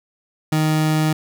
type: tone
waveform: 30% pulse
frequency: 155.5 Hz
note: D#3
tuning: 1 cent flat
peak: -13 dBFS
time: 0.52-1.13 s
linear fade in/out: 5 ms
effects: none